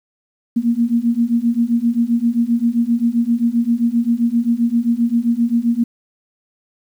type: beating tone pair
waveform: sine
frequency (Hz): 230.7 / 238.3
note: A#3 / A#3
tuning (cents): -18 / +38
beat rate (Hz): 7.6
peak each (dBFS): -17 / -16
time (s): 0.56-5.84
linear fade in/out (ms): 10
effects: 8-bit